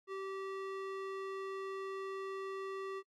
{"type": "tone with band-pass filter", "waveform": "square", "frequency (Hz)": 386.8, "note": "G4", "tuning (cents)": -23, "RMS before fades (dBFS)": -42, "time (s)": [0.07, 3.03], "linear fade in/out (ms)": 50, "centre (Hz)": 910, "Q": 0.74, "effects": ["noise-tail reverb RT60 0.1 s tail -23 dB re dry"]}